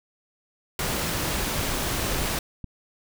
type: noise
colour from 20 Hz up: pink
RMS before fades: -27 dBFS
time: 0.79-2.39 s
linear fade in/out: 2 ms
type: click train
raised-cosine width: 5 ms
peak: -22 dBFS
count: 4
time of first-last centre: 1.48-2.643 s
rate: 2.58 Hz
effects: none